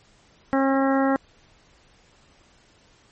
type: harmonic tone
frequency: 270.3 Hz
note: C#4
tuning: 44 cents flat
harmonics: 1 / 2 / 3 / 4 / 5 / 6 / 7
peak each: -20 / -24 / -26 / -31 / -30 / -34 / -34 dBFS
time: 0.53-1.16 s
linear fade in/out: 0 ms
effects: pink hiss -57 dBFS RMS until 3.11 s + MP3 32 kbps